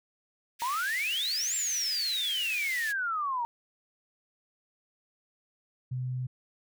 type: high-pass noise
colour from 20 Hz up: pink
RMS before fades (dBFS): -40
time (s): 0.59-2.93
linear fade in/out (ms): 20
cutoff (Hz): 1700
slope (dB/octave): 48
type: exponential two-way sweep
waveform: sine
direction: up then down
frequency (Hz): 920 to 7500 to 920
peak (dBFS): -28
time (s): 0.62-3.45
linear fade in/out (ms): 0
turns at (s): 1.55
type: tone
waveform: sine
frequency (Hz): 127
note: B2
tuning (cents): +49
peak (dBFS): -30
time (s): 5.91-6.27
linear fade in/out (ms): 10
effects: none